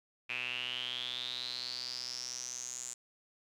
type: tone with band-pass filter sweep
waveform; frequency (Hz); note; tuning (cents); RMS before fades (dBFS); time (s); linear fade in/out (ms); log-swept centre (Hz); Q
sawtooth; 124.4; B2; +13; -40; 0.29-2.94; 10; 2500 to 7300; 10
effects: none